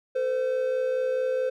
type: tone pair together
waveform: triangle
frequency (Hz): 449.4 / 514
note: A4 / C5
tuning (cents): +37 / -31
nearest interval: major second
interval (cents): 232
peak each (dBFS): -30 / -22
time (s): 0.15-1.5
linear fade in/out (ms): 10
effects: none